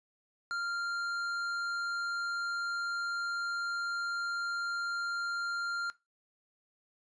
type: tone with hard clipping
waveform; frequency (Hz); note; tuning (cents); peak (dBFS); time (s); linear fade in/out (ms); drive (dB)
triangle; 1392; F6; -6; -34; 0.51-5.9; 0; 12
effects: noise-tail reverb RT60 0.2 s tail -17 dB re dry + resampled to 22050 Hz